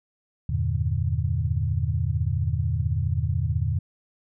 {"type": "chord", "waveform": "sine", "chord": "E half-diminished seventh", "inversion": "none", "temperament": "equal", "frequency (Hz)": [82.41, 98, 116.54, 146.83], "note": ["E2", "G2", "Bb2", "D3"], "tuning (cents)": [0, 0, 0, 0], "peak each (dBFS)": [-26, -28, -27, -29], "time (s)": [0.49, 3.79], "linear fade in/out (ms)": 5, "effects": []}